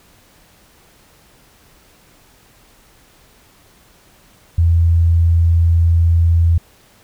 sine tone, 83.9 Hz, E2, 31 cents sharp, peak -9 dBFS, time 4.58-6.58 s, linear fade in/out 5 ms, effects pink hiss -50 dBFS RMS until 7.03 s

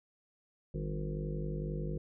harmonic tone with a mistuned harmonic, 51.1 Hz, G#1, 27 cents flat, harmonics 1 / 3 / 4 / 5 / 6 / 7 / 8 / 9 / 10, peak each -39 / -37 / -45 / -51 / -54 / -44 / -57 / -46 / -49 dBFS, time 0.74-1.98 s, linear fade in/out 5 ms, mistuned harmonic 4, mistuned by -60 cents, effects none

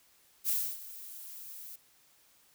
violet noise with ADSR envelope, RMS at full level -29 dBFS, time 0.44-1.76 s, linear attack 50 ms, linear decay 280 ms, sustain -17 dB, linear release 7 ms, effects white hiss -65 dBFS RMS until 2.54 s

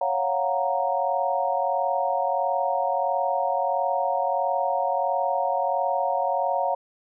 sine chord, Gb major seventh, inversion second, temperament equal, 554.4 / 698.5 / 740 / 932.3 Hz, Db5 / F5 / Gb5 / Bb5, 0 / 0 / 0 / 0 cents, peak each -27 dBFS, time 0.01-6.75 s, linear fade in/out 5 ms, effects none

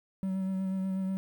triangle tone with vibrato, 190.1 Hz, F#3, 47 cents sharp, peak -27 dBFS, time 0.23-1.17 s, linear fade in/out 0 ms, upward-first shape sine, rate 8.2 Hz, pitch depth 18 cents each way, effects 10-bit

